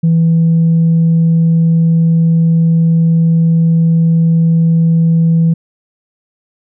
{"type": "tone", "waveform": "sine", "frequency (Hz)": 164.81, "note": "E3", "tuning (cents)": 0, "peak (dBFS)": -5, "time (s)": [0.03, 5.54], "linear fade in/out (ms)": 10, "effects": ["tanh soft clip ceiling -4 dBFS"]}